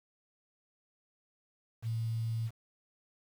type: tone with quantisation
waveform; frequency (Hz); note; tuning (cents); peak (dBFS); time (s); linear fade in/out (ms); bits
sine; 113.5; A#2; -46; -31; 1.82-2.51; 50; 9
effects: none